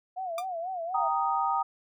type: tone with vibrato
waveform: sine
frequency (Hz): 709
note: F5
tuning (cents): +26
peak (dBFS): -31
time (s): 0.16-1.09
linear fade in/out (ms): 20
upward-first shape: sine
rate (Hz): 4.1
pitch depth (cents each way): 130
type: tone with exponential decay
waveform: sawtooth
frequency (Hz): 1192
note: D6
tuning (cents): +25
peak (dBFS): -27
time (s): 0.38-0.46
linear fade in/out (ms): 2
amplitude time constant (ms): 17
type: chord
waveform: sine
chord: Eb major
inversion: first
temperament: equal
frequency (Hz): 784 / 932.3 / 1244.5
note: G5 / Bb5 / Eb6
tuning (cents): 0 / 0 / 0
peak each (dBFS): -29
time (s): 0.94-1.63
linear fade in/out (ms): 10
effects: none